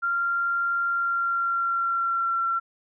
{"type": "tone with pitch glide", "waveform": "sine", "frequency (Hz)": [1386, 1358.3], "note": ["F6", "F6"], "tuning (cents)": [-14, -49], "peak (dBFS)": -22, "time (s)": [0.02, 2.6], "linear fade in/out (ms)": 20, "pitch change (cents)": -35, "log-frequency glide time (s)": [0.87, 2.45], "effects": []}